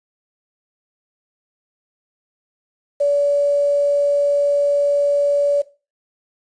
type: tone with quantisation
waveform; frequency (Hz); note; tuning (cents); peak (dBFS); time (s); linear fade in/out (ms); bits
sine; 573; D5; -43; -13; 3-5.62; 10; 7
effects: noise-tail reverb RT60 0.3 s tail -17 dB re dry + resampled to 22050 Hz